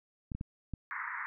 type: clicks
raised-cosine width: 5 ms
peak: -25 dBFS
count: 4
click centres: 0.318 / 0.35 / 0.411 / 0.737 s
type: band-pass noise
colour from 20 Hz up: white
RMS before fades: -39 dBFS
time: 0.91-1.26 s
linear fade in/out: 0 ms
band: 920 to 2100 Hz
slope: 96 dB/octave
effects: none